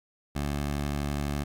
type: tone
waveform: 15% pulse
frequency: 72 Hz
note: D2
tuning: 34 cents flat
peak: -22 dBFS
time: 0.35-1.44 s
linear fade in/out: 10 ms
effects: AAC 64 kbps